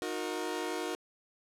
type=chord; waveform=sawtooth; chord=D# minor; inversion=none; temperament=equal with one note detuned; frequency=311.1 / 362.6 / 466.2 Hz; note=D#4 / F#4 / A#4; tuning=0 / -35 / 0 cents; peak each=-35 / -33 / -35 dBFS; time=0.02-0.95 s; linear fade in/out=0 ms; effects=low-pass 12000 Hz 12 dB/octave